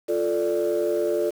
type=chord; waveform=sine; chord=D minor; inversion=first; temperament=equal; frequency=349.2 / 440 / 587.3 Hz; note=F4 / A4 / D5; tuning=0 / 0 / 0 cents; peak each=-24 dBFS; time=0.08-1.31 s; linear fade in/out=20 ms; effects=tanh soft clip ceiling -15 dBFS + 7-bit